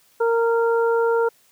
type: harmonic tone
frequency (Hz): 462.3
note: A#4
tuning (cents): -14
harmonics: 1 / 2 / 3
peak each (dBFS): -17 / -25 / -27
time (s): 0.2-1.29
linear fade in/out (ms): 10
effects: white hiss -58 dBFS RMS until 1.51 s + high-pass 80 Hz 12 dB/octave